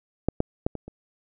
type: clicks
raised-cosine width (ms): 2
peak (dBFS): -8 / -8 / -9 / -20 / -26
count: 5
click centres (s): 0.286 / 0.404 / 0.665 / 0.753 / 0.88
effects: none